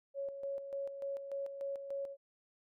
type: tone with tremolo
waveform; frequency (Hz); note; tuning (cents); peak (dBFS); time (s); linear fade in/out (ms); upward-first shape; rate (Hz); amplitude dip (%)
sine; 554.4; C#5; 0; -36; 0.14-2.17; 50; square; 3.4; 55
effects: none